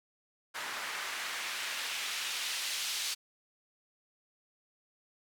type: noise with band-pass filter sweep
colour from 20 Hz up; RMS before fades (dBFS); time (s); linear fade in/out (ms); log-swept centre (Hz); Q
white; -37; 0.54-3.15; 20; 1300 to 4000; 0.98
effects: none